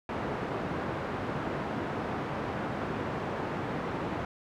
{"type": "band-pass noise", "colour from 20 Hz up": "pink", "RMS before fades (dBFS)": -34, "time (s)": [0.09, 4.25], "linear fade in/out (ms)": 2, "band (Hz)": [130, 1400], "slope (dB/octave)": 12, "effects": []}